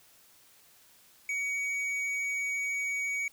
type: tone with hard clipping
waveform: sine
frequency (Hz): 2253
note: C#7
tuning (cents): +28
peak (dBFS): -31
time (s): 1.29-3.28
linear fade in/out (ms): 2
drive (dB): 6
effects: white hiss -60 dBFS RMS until 3.32 s